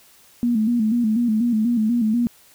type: tone with vibrato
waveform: sine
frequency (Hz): 227.8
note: A#3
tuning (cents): -40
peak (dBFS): -16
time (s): 0.43-2.27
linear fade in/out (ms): 0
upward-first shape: square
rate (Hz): 4.1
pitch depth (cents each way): 87
effects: white hiss -52 dBFS RMS until 2.54 s